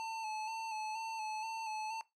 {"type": "tone with vibrato", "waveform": "square", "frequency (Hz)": 880, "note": "A5", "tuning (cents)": 0, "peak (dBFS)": -39, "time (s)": [0, 2.01], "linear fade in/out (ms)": 0, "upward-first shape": "square", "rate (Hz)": 2.1, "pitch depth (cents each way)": 31, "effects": ["noise-tail reverb RT60 0.2 s tail -18 dB re dry", "low-pass 7000 Hz 12 dB/octave"]}